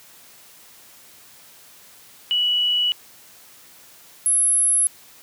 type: tone pair in turn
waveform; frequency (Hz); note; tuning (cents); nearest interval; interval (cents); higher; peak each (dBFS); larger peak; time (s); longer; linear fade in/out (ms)
sine; 2942 / 10920; F#7 / F9; -11 / -40; octave + major seventh; 2271; second; -17 / -15; second; 2.31-2.92 / 4.26-4.87; neither; 0
effects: white hiss -48 dBFS RMS until 5.22 s + high-pass 80 Hz 12 dB/octave